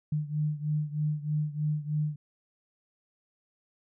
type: beating tone pair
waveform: sine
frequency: 150 / 153.2 Hz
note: D3 / D#3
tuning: +37 / -27 cents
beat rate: 3.2 Hz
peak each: -29 / -32 dBFS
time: 0.12-2.16 s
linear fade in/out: 5 ms
effects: none